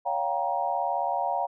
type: chord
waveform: sine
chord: G half-diminished seventh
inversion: second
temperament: just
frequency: 564.5 / 705.6 / 784 / 940.8 Hz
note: Db5 / F5 / G5 / Bb5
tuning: +31 / +18 / 0 / +16 cents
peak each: -33 / -29 / -30 / -30 dBFS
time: 0.05-1.47 s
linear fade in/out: 20 ms
effects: none